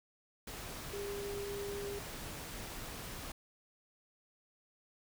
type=tone in noise; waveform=sine; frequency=403.1 Hz; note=G4; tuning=48 cents sharp; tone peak=-39 dBFS; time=0.93-1.99 s; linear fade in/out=5 ms; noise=pink; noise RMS=-45 dBFS; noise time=0.47-3.32 s; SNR=+3 dB; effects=none